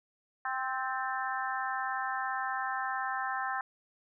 harmonic tone with a mistuned harmonic, 261.6 Hz, C4, in tune, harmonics 3 / 4 / 5 / 6 / 7, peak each -36 / -37 / -38 / -39 / -39 dBFS, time 0.45-3.61 s, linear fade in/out 2 ms, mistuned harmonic 7, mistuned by -38 cents, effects none

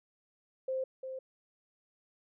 sine tone with echo, 523.3 Hz, C5, in tune, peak -31 dBFS, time 0.68-0.84 s, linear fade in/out 5 ms, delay 350 ms, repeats 1, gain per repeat -7 dB, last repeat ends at 1.19 s, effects none

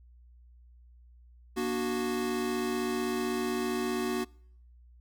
square chord, Bb augmented, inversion none, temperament equal with one note detuned, 238.1 / 293.7 / 370 Hz, Bb3 / D4 / F#4, +37 / 0 / 0 cents, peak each -34 / -38 / -32 dBFS, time 1.56-4.25 s, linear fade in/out 20 ms, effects noise-tail reverb RT60 0.7 s tail -26 dB re dry + added 60 Hz sine -53 dBFS peak until 5 s

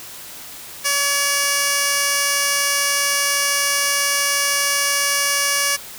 15% pulse tone with band-pass filter, 567 Hz, C#5, 39 cents sharp, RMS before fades -19 dBFS, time 0.84-5.77 s, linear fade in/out 20 ms, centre 7400 Hz, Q 0.65, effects white hiss -36 dBFS RMS until 5.98 s

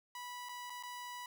sawtooth tone with dropouts, 982 Hz, B5, 10 cents flat, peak -40 dBFS, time 0.15-1.26 s, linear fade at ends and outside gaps 2 ms, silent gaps 0.488-0.492 / 0.698-0.702 / 0.827-0.834 s, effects none

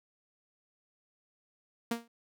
sawtooth tone with exponential decay, 233.1 Hz, A#3, in tune, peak -23 dBFS, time 1.91-2.08 s, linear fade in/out 5 ms, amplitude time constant 35 ms, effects none

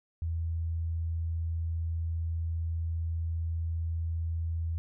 sine tone, 82.5 Hz, E2, 2 cents sharp, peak -29 dBFS, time 0.22-4.78 s, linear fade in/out 0 ms, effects none

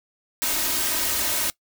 white noise with comb filter, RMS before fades -24 dBFS, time 0.42-1.5 s, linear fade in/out 0 ms, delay 3.2 ms, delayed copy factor +1, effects noise-tail reverb RT60 0.1 s tail -21 dB re dry

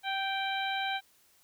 harmonic tone with a mistuned harmonic, 783 Hz, G5, 2 cents flat, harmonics 1 / 2 / 3 / 4 / 5, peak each -33 / -36 / -38 / -39 / -40 dBFS, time 0.03-1.01 s, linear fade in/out 50 ms, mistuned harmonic 1, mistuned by -15 cents, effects white hiss -65 dBFS RMS until 1.43 s

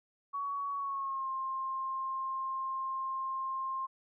sine tone with pitch glide, 1123 to 1060 Hz, C#6 to C6, +22 to +22 cents, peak -33 dBFS, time 0.33-3.87 s, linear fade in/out 20 ms, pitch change -100 cents, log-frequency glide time 0.76-1.29 s, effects none

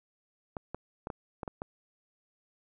clicks, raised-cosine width 1 ms, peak -22 dBFS, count 7, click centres 0.568 / 0.746 / 1.071 / 1.102 / 1.432 / 1.478 / 1.619 s, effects none

